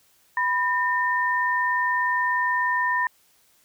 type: tone pair together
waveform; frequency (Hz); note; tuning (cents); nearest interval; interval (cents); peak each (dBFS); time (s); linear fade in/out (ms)
sine; 990 / 1816.7; B5 / A#6; +4 / -45; major seventh; 1051; -23; 0.37-3.07; 2
effects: white hiss -61 dBFS RMS until 3.64 s